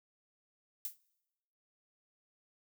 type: noise with exponential decay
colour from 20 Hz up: violet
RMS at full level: -34 dBFS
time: 0.85-0.97 s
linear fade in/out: 1 ms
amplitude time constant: 26 ms
effects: noise-tail reverb RT60 1.0 s tail -24 dB re dry